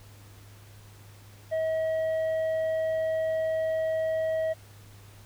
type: tone with tanh clipping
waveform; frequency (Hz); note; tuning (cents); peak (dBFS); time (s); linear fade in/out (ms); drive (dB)
triangle; 640; D#5; +49; -26; 1.51-4.54; 20; 9
effects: added 102 Hz sine -49 dBFS peak until 5.25 s + pink hiss -55 dBFS RMS until 5.25 s